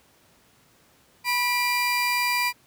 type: tone pair together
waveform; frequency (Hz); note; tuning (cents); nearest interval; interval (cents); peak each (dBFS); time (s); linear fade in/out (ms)
30% pulse; 980.6 / 2380; B5 / D7; -13 / +22; octave + minor third; 1535; -22 / -22; 1.24-2.53; 50
effects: pink hiss -59 dBFS RMS until 2.66 s + high-pass 80 Hz 12 dB/octave